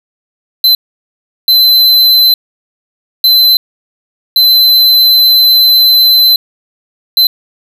square tone bursts at uneven times, 4054 Hz, B7, 45 cents sharp, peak -4 dBFS, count 5, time 0.64-0.75 / 1.48-2.34 / 3.24-3.57 / 4.36-6.36 / 7.17-7.27 s, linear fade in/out 2 ms, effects none

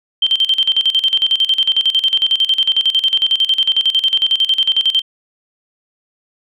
sine tone with tremolo, 3136 Hz, G7, in tune, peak -9 dBFS, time 0.22-5.02 s, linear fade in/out 5 ms, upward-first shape square, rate 11 Hz, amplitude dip 80%, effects none

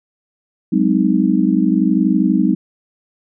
sine chord, Ab dominant seventh, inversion third, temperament just, 186.89 / 207.7 / 259.6 / 311.5 Hz, Gb3 / Ab3 / C4 / Eb4, +18 / 0 / -13 / +2 cents, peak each -17 dBFS, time 0.72-2.55 s, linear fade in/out 10 ms, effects none

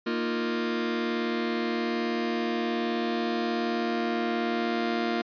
sawtooth chord, Bb suspended fourth, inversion none, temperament just, 233.1 / 310.8 / 349.6 Hz, Bb3 / Eb4 / F4, 0 / -2 / +2 cents, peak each -25 / -31 / -26 dBFS, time 0.06-5.22 s, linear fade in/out 10 ms, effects resampled to 11025 Hz

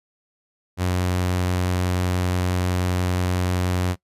sawtooth tone, 90.6 Hz, F#2, 36 cents flat, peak -16 dBFS, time 0.77-3.96 s, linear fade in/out 50 ms, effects noise-tail reverb RT60 0.1 s tail -21 dB re dry + resampled to 32000 Hz

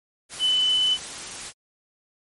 sine tone in noise, 3010 Hz, F#7, 29 cents sharp, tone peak -18 dBFS, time 0.39-0.98 s, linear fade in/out 50 ms, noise white, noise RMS -35 dBFS, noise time 0.29-1.53 s, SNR +14 dB, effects MP3 48 kbps

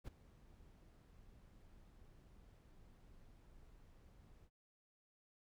brown noise with ADSR envelope, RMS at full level -45 dBFS, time 0.04-4.5 s, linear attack 38 ms, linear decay 8 ms, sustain -18 dB, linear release 54 ms, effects none

